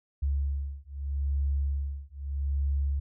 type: beating tone pair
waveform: sine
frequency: 69.5 / 70.3 Hz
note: C#2 / C#2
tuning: +5 / +25 cents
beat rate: 0.8 Hz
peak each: -30 dBFS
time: 0.22-3 s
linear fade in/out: 10 ms
effects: none